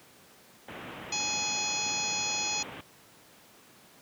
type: low-pass noise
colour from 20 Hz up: pink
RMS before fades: -41 dBFS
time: 0.68-2.81 s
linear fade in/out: 5 ms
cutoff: 3300 Hz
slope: 48 dB/octave
type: harmonic tone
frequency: 840 Hz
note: G#5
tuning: 19 cents sharp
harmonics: 1 / 3 / 4 / 5 / 6 / 7 / 8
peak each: -38 / -35 / -39 / -36 / -39 / -39 / -34 dBFS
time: 1.12-2.63 s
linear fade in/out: 5 ms
effects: pink hiss -56 dBFS RMS until 4.01 s + high-pass 150 Hz 12 dB/octave